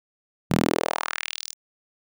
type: tone with high-pass filter sweep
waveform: sawtooth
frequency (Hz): 40.28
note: E1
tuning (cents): -39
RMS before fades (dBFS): -26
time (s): 0.5-1.54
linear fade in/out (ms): 20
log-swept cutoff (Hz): 150 to 6800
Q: 2.1
effects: none